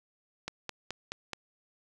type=click train; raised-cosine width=0.2 ms; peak=-18 dBFS; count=5; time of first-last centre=0.48-1.333 s; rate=4.69 Hz; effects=none